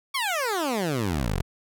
15% pulse exponential sweep, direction down, 1147 to 38.37 Hz, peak -18 dBFS, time 0.14-1.42 s, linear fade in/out 10 ms, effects none

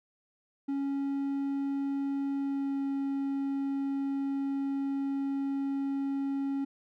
triangle tone with pitch glide, 277.2 to 275.4 Hz, C#4 to C#4, 0 to -11 cents, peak -27 dBFS, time 0.68-6.65 s, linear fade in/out 10 ms, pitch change -11 cents, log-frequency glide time 2.38-2.83 s, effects none

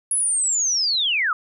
sine linear sweep, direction down, 10548 to 1200 Hz, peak -18 dBFS, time 0.11-1.33 s, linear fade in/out 2 ms, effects none

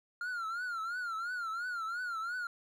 triangle tone with vibrato, 1397 Hz, F6, in tune, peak -33 dBFS, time 0.21-2.47 s, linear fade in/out 2 ms, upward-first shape triangle, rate 2.9 Hz, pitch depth 140 cents each way, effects none

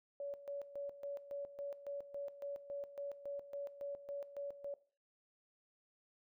sine tone with tremolo, 566 Hz, C#5, 36 cents sharp, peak -40 dBFS, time 0.2-4.74 s, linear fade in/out 2 ms, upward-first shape square, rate 3.6 Hz, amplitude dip 75%, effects noise-tail reverb RT60 0.4 s tail -18 dB re dry

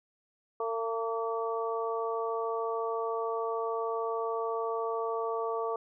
harmonic tone with a mistuned harmonic, 226.7 Hz, A#3, 48 cents flat, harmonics 2 / 3 / 4 / 5, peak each -32 / -37 / -39 / -36 dBFS, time 0.6-5.76 s, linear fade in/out 2 ms, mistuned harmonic 5, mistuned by +19 cents, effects none

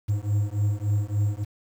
triangle beating tone pair, 101.6 / 105.1 Hz, G#2 / G#2, -38 / +21 cents, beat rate 3.5 Hz, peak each -23 dBFS, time 0.08-1.45 s, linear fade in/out 20 ms, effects 8-bit

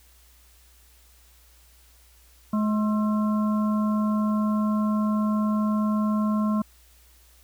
harmonic tone with a mistuned harmonic, 212.4 Hz, G#3, 39 cents sharp, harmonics 1 / 3 / 5 / 6, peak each -21 / -35 / -32 / -40 dBFS, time 2.53-6.62 s, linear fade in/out 5 ms, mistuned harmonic 6, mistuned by +89 cents, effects added 60 Hz sine -55 dBFS peak until 7.43 s + white hiss -58 dBFS RMS until 7.43 s

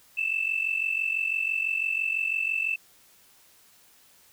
sine tone pair together, 2621 / 2667 Hz, E7 / E7, -11 / +20 cents, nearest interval unison, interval 31 cents, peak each -27 dBFS, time 0.17-2.76 s, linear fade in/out 10 ms, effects tanh soft clip ceiling -17 dBFS + white hiss -58 dBFS RMS until 4.32 s

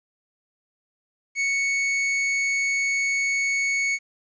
45% pulse tone, 2217 Hz, C#7, in tune, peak -21 dBFS, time 1.35-3.99 s, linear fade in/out 50 ms, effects resampled to 16000 Hz + 10-bit

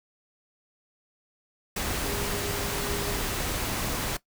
sine tone in noise, 406.6 Hz, G#4, 37 cents flat, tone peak -36 dBFS, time 2.04-3.2 s, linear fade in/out 5 ms, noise pink, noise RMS -30 dBFS, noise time 1.76-4.17 s, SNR -9 dB, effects noise-tail reverb RT60 0.1 s tail -18 dB re dry

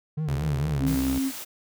triangle tone with vibrato, 145.3 Hz, D3, 18 cents flat, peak -23 dBFS, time 0.17-0.95 s, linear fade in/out 10 ms, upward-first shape sine, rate 4.4 Hz, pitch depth 150 cents each way
sawtooth tone with pitch glide, 73.42 to 64.66 Hz, D2 to C2, 0 to -20 cents, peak -25 dBFS, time 0.28-1.19 s, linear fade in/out 5 ms, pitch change -220 cents, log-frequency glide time 0.71-0.9 s
sine tone, 267.7 Hz, C4, 40 cents sharp, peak -23 dBFS, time 0.79-1.32 s, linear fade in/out 50 ms
white high-pass noise, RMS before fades -37 dBFS, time 0.86-1.45 s, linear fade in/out 20 ms, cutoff 130 Hz, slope 12 dB/octave
effects none

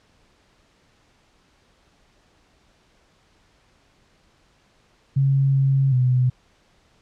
sine tone with pitch steps, 136.7 / 135.8 / 126.4 Hz, C#3 / C#3 / B2, -24 / -35 / +41 cents, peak -15 dBFS, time 5.16-6.3 s, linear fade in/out 10 ms, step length 380 ms, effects pink hiss -60 dBFS RMS until 7.01 s + low-pass 6000 Hz 12 dB/octave

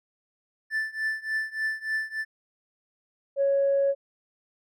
triangle tone with tremolo, 1761 Hz, A6, 1 cent sharp, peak -21 dBFS, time 0.7-2.25 s, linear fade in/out 50 ms, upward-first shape triangle, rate 3.4 Hz, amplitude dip 95%
sine tone, 554.4 Hz, C#5, in tune, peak -19 dBFS, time 3.36-3.95 s, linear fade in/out 50 ms
effects tanh soft clip ceiling -16 dBFS

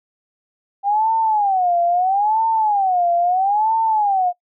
sine tone with vibrato, 787 Hz, G5, 7 cents sharp, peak -14 dBFS, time 0.83-4.33 s, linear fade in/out 50 ms, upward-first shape sine, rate 0.76 Hz, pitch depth 230 cents each way, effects noise-tail reverb RT60 0.1 s tail -22 dB re dry

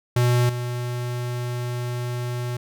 square tone with level steps, 122.2 Hz, B2, 18 cents flat, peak -17 / -26 dBFS, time 0.16-2.57 s, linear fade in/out 5 ms, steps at 0.49 s, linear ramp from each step 5 ms, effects none

